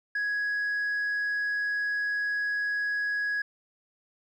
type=tone; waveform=sine; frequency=1667 Hz; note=G#6; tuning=6 cents sharp; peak=-24 dBFS; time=0.15-3.42 s; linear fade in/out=5 ms; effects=tanh soft clip ceiling -25 dBFS + 11-bit